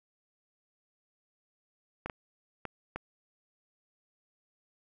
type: clicks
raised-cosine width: 0.5 ms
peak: -21 dBFS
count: 4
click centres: 2.06 / 2.098 / 2.653 / 2.96 s
effects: none